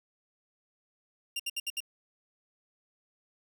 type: tone bursts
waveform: sawtooth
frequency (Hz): 2789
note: F7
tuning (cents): -3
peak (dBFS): -28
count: 5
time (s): 1.36-1.804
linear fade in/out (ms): 5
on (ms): 36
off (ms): 66
effects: none